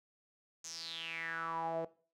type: tone with band-pass filter sweep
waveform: sawtooth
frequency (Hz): 164.81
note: E3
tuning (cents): 0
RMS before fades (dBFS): -40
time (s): 0.64-1.85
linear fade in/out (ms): 5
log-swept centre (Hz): 6600 to 560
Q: 7
effects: noise-tail reverb RT60 0.4 s tail -19 dB re dry